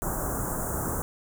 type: band-stop noise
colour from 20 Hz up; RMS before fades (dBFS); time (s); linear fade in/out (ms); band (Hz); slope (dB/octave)
pink; -30; 0.02-1.02; 0; 1500 to 6900; 48
effects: none